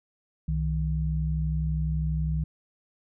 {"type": "tone pair together", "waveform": "sine", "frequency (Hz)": [64.5, 156.72], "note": ["C2", "D#3"], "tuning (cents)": [-24, 13], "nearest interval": "octave + minor third", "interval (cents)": 1537, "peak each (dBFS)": -27, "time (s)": [0.48, 2.44], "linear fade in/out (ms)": 5, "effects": []}